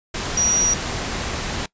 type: tone in noise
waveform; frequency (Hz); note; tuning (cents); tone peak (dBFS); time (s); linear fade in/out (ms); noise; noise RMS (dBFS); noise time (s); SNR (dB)
sine; 5770; F#8; -44; -15; 0.37-0.74; 5; pink; -26; 0.14-1.66; +8
effects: noise-tail reverb RT60 0.1 s tail -21 dB re dry + resampled to 16000 Hz